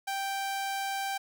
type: tone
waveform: sawtooth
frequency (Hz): 784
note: G5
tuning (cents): 0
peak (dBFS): -27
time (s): 0.07-1.18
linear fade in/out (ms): 10
effects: none